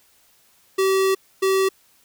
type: tone bursts at uneven times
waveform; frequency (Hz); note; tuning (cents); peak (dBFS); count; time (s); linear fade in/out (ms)
square; 383.9; G4; -36; -17; 2; 0.78-1.15 / 1.42-1.69; 10
effects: white hiss -58 dBFS RMS until 2.04 s